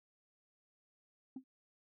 sine tone with exponential decay, 261.6 Hz, C4, in tune, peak -37 dBFS, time 1.36-1.44 s, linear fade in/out 5 ms, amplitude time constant 17 ms, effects tanh soft clip ceiling -39 dBFS

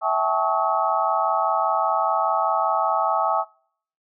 sine tone cluster, 654 / 780 / 865 / 1112 / 1280 Hz, E5 / G5 / A5 / C#6 / D#6, -14 / -9 / -30 / +5 / +49 cents, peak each -25 dBFS, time 0.01-3.45 s, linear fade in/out 50 ms, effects noise-tail reverb RT60 0.6 s tail -26 dB re dry

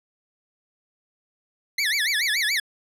25% pulse tone with vibrato, 1975.5 Hz, B6, in tune, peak -17 dBFS, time 1.78-2.6 s, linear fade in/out 5 ms, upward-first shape sine, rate 7 Hz, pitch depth 280 cents each way, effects low-pass 12000 Hz 12 dB/octave

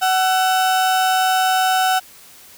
35% pulse tone pair together, 750 / 1338.7 Hz, F#5 / E6, +23 / +26 cents, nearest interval minor seventh, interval 1003 cents, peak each -13 / -24 dBFS, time 0.01-2 s, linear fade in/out 20 ms, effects white hiss -44 dBFS RMS until 2.57 s

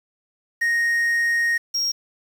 triangle tone pair in turn, 1864.7 / 5588 Hz, A#6 / F8, 0 / 0 cents, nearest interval octave + perfect fifth, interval 1900 cents, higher second, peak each -16 / -19 dBFS, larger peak first, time 0.61-1.58 / 1.74-1.92 s, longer first, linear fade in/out 10 ms, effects 7-bit

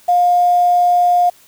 sine tone with quantisation, 709 Hz, F5, 26 cents sharp, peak -9 dBFS, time 0.08-1.3 s, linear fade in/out 10 ms, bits 6, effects white hiss -48 dBFS RMS until 1.47 s

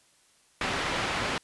white low-pass noise, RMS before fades -30 dBFS, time 0.61-1.38 s, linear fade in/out 2 ms, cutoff 2400 Hz, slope 12 dB/octave, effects white hiss -63 dBFS RMS until 1.43 s + resampled to 24000 Hz

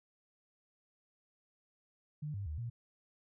sine tone with pitch steps, 150 / 99.9 / 76.4 / 117.9 Hz, D3 / G2 / D#2 / A#2, +37 / +33 / -31 / +20 cents, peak -37 dBFS, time 2.22-2.7 s, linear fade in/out 10 ms, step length 120 ms, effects none

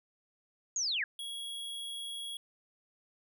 sine linear sweep, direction down, 6860 to 1568 Hz, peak -30 dBFS, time 0.76-1.04 s, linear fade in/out 2 ms
square tone, 3322 Hz, G#7, in tune, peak -39 dBFS, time 1.19-2.37 s, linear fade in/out 2 ms
effects none

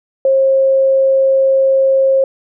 sine tone, 536 Hz, C5, 42 cents sharp, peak -8 dBFS, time 0.25-2.24 s, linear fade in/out 2 ms, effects none

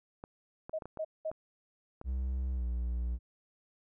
clicks, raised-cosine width 1 ms, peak -29 dBFS, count 7, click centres 0.239 / 0.695 / 0.822 / 0.856 / 0.973 / 1.315 / 2.014 s
sine tone bursts, 631 Hz, D#5, 24 cents sharp, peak -32 dBFS, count 3, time 0.73-1.307 s, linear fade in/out 10 ms, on 59 ms, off 200 ms
triangle tone with pitch glide, 64.4 to 60.09 Hz, C2 to B1, -27 to -47 cents, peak -29 dBFS, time 2.04-3.19 s, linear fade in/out 50 ms, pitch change -120 cents, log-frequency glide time 2.54-2.64 s
effects none

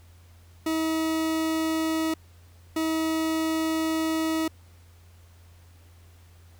40% pulse tone pair in turn, 320 / 320 Hz, D#4 / D#4, +49 / +49 cents, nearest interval unison, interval 0 cents, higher neither, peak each -23 dBFS, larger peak neither, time 0.66-2.14 / 2.76-4.48 s, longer second, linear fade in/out 5 ms, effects added 86 Hz sine -50 dBFS peak until 6.59 s + pink hiss -60 dBFS RMS until 6.59 s

